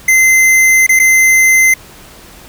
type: tone with dropouts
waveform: square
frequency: 2068 Hz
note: C7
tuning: 21 cents flat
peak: -6 dBFS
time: 0.08-1.74 s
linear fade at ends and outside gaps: 5 ms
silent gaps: 0.866-0.891 / 0.992-0.997 s
effects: pink hiss -37 dBFS RMS until 2.48 s